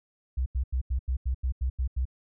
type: tone bursts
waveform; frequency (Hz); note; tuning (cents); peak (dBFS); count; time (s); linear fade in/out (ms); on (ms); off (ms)
sine; 64; C2; -38; -24; 10; 0.37-2.054; 10; 91; 86
effects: none